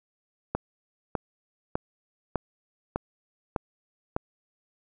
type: click train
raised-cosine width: 1 ms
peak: -12 dBFS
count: 7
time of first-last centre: 0.55-4.164 s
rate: 1.66 Hz
effects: none